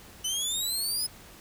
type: exponential sweep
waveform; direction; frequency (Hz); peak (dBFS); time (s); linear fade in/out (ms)
20% pulse; up; 2984 to 5130; -22; 0.24-1.07; 10
effects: pink hiss -50 dBFS RMS until 1.4 s